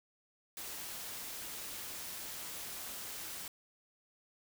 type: noise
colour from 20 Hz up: white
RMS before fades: -44 dBFS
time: 0.57-3.48 s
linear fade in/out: 2 ms
effects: none